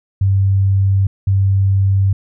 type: tone pair in turn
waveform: sine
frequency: 97.4 / 97.4 Hz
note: G2 / G2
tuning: -11 / -11 cents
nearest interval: unison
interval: 0 cents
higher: neither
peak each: -10 dBFS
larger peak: neither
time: 0.21-1.07 / 1.27-2.13 s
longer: neither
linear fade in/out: 5 ms
effects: none